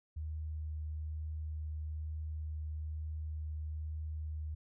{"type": "tone with vibrato", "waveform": "sine", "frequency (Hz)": 77.3, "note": "D#2", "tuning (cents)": -11, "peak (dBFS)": -37, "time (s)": [0.16, 4.55], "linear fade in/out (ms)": 10, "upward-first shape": "triangle", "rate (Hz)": 1.1, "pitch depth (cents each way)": 10, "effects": []}